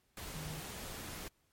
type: tone in noise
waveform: sine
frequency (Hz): 154.6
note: D#3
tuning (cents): -11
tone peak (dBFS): -43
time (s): 0.35-0.6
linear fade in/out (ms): 2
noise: pink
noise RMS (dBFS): -45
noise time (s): 0.17-1.28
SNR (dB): -1
effects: pink hiss -75 dBFS RMS until 1.52 s + MP3 64 kbps